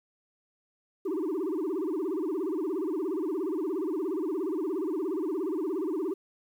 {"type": "tone with vibrato", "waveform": "sine", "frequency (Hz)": 345.3, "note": "F4", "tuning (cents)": -20, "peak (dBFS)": -25, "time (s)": [1.05, 6.14], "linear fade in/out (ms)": 10, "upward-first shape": "sine", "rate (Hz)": 17, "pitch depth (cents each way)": 260, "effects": ["tanh soft clip ceiling -27 dBFS", "10-bit"]}